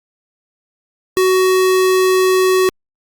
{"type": "tone", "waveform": "square", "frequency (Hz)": 373.3, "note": "F#4", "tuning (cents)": 15, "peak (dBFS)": -11, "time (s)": [1.17, 2.69], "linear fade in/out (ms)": 0, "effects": ["Opus 48 kbps"]}